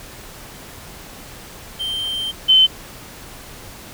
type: tone pair in turn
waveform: triangle / sine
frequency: 3136 / 3068 Hz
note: G7 / G7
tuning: 0 / -38 cents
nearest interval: unison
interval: 38 cents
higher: first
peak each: -20 / -8 dBFS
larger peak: second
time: 1.79-2.32 / 2.48-2.67 s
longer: first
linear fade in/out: 20 ms
effects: pink hiss -38 dBFS RMS until 3.93 s